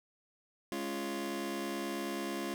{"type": "chord", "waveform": "sawtooth", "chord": "Db major", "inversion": "second", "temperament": "just", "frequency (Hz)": [207.9, 277.2, 346.5], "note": ["Ab3", "Db4", "F4"], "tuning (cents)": [2, 0, -14], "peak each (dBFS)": [-37, -36, -35], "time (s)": [0.72, 2.54], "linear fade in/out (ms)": 0, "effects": []}